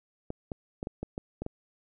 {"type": "clicks", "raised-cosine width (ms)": 2, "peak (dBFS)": -21, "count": 8, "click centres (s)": [0.304, 0.518, 0.829, 0.871, 1.03, 1.179, 1.42, 1.464], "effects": []}